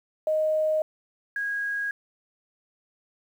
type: tone pair in turn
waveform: sine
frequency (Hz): 622.3 / 1642.7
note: D#5 / G#6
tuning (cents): 0 / -19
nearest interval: octave + perfect fourth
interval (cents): 1681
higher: second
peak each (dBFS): -21 / -26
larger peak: first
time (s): 0.27-0.82 / 1.36-1.91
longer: neither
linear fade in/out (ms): 2
effects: 9-bit